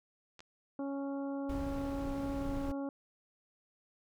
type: clicks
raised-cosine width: 0.2 ms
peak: -34 dBFS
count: 2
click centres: 0.393 / 0.405 s
type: harmonic tone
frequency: 277.4 Hz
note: C#4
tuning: 1 cent sharp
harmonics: 1 / 2 / 3 / 4 / 5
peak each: -36 / -42 / -48 / -53 / -56 dBFS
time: 0.79-2.89 s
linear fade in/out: 2 ms
type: noise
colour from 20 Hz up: brown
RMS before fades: -41 dBFS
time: 1.49-2.72 s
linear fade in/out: 5 ms
effects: none